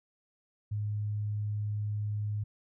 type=tone; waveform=sine; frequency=104.7 Hz; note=G#2; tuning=15 cents sharp; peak=-30 dBFS; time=0.71-2.44 s; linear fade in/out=10 ms; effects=none